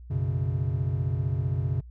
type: chord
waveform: triangle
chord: F# suspended fourth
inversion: none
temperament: just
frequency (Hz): 92.5 / 123.33 / 138.75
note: F#2 / B2 / C#3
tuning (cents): 0 / -2 / +2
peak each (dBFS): -27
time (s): 0.1-1.81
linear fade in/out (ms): 10
effects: added 60 Hz sine -42 dBFS peak until 1.9 s